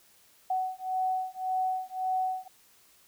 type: beating tone pair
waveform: sine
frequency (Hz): 747 / 748.8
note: F#5 / F#5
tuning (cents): +16 / +20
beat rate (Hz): 1.8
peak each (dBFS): -31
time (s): 0.5-2.48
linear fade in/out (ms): 5
effects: white hiss -61 dBFS RMS until 3.07 s